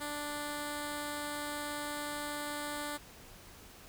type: tone with notch filter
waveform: 5% pulse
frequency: 293.9 Hz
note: D4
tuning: 1 cent sharp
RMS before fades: -39 dBFS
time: 0-2.98 s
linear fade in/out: 20 ms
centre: 2600 Hz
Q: 1.4
effects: pink hiss -54 dBFS RMS until 3.88 s